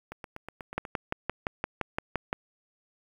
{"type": "two click trains", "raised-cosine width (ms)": 0.5, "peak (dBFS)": [-13, -24], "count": [10, 7], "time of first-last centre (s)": [[0.78, 2.329], [0.12, 0.852]], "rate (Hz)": [5.81, 8.2], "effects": ["8-bit"]}